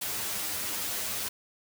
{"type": "noise with comb filter", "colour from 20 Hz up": "white", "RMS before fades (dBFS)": -33, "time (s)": [0.01, 1.29], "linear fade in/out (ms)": 10, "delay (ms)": 9.8, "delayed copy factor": 0.85, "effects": []}